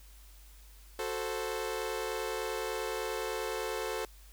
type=chord; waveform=sawtooth; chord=F# diminished; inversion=none; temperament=equal; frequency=370 / 440 / 523.3 Hz; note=F#4 / A4 / C5; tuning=0 / 0 / 0 cents; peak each=-36 / -32 / -35 dBFS; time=0.99-4.05 s; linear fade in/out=2 ms; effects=added 50 Hz sine -52 dBFS peak until 4.32 s + white hiss -60 dBFS RMS until 4.32 s